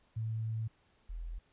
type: tone pair in turn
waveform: sine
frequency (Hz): 111.3 / 41.69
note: A2 / E1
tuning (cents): +20 / +20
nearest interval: octave + perfect fourth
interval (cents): 1700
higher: first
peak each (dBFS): -33 / -38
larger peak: first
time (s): 0.16-0.68 / 1.09-1.39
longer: first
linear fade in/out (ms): 10
effects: pink hiss -70 dBFS RMS until 1.52 s + resampled to 8000 Hz